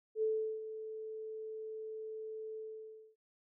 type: tone with ADSR envelope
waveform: sine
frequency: 437.6 Hz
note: A4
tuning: 9 cents flat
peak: -29 dBFS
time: 0.15-3.16 s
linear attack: 73 ms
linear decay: 380 ms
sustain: -12 dB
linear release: 590 ms
effects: none